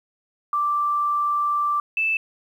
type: tone pair in turn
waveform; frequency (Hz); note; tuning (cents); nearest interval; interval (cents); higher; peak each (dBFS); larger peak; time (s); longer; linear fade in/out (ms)
sine; 1174 / 2636; D6 / E7; -1 / -1; octave + major second; 1400; second; -19; neither; 0.53-1.8 / 1.97-2.17; first; 2
effects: 9-bit